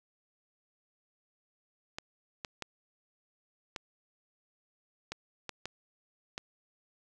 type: clicks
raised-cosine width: 0.2 ms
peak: -20 dBFS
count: 8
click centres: 1.985 / 2.448 / 2.623 / 3.762 / 5.12 / 5.493 / 5.656 / 6.379 s
effects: none